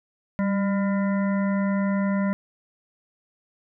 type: harmonic tone with a mistuned harmonic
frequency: 200.6 Hz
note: G3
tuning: 40 cents sharp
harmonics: 1 / 3 / 5 / 7 / 9 / 10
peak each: -21 / -31 / -35 / -38 / -40 / -41 dBFS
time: 0.39-2.33 s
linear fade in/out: 0 ms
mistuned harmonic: 1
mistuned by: -42 cents
effects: none